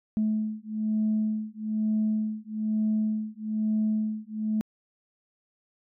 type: beating tone pair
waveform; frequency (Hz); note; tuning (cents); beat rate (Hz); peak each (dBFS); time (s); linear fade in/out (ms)
sine; 215.4 / 216.5; A3 / A3; -37 / -28; 1.1; -27; 0.17-4.61; 0
effects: tanh soft clip ceiling -18 dBFS